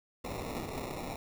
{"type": "noise with sample-and-hold", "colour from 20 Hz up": "white", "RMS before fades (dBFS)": -39, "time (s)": [0.24, 1.16], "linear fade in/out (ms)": 5, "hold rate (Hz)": 1575, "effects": []}